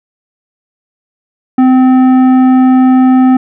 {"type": "tone with tanh clipping", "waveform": "sine", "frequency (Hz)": 257.6, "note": "C4", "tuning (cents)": -27, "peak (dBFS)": -5, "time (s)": [1.58, 3.37], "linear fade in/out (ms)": 5, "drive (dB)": 11, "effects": []}